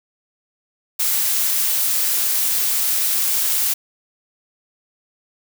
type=noise; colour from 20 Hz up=blue; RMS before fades=-19 dBFS; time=0.99-3.74 s; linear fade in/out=10 ms; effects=none